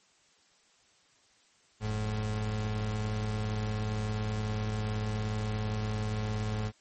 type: tone pair together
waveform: 35% pulse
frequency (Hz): 44.96 / 107.2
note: F#1 / A2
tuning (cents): -49 / -45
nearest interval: octave + minor third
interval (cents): 1504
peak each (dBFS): -37 / -29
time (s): 1.8-6.72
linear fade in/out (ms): 50
effects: white hiss -65 dBFS RMS until 6.8 s + MP3 32 kbps